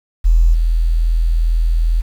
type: tone with level steps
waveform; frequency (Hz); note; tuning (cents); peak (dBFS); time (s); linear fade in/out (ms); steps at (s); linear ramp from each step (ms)
sine; 41.2; E1; 0; -7 / -11; 0.24-2.02; 20; 0.53; 20
effects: 7-bit